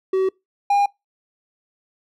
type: tone pair in turn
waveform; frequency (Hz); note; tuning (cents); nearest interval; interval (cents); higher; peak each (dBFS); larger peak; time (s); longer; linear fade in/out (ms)
triangle; 379.5 / 808.6; F#4 / G#5; +44 / -46; octave + minor second; 1310; second; -14 / -12; second; 0.13-0.29 / 0.7-0.86; neither; 5
effects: noise-tail reverb RT60 0.2 s tail -25 dB re dry